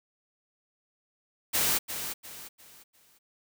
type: noise with echo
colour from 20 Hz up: white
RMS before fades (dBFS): -26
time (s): 1.53-1.79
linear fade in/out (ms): 20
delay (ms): 350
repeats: 4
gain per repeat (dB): -9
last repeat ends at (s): 3.19
effects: none